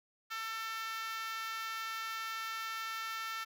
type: tone with high-pass filter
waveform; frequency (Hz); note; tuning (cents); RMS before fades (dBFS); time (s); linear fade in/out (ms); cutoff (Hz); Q
5% pulse; 447; A4; +27; -40; 0.3-3.45; 20; 1400; 4.3
effects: none